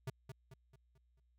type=tone with echo; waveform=square; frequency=131.5 Hz; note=C3; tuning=9 cents sharp; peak=-39 dBFS; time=0.07-0.1 s; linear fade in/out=5 ms; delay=220 ms; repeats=5; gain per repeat=-7 dB; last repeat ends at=1.2 s; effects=added 60 Hz sine -70 dBFS peak until 1.38 s